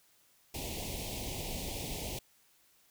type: band-stop noise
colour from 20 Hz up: pink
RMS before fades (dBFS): -39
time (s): 0.54-2.19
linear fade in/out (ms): 5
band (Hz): 880 to 2200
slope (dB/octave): 48
effects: white hiss -67 dBFS RMS until 2.9 s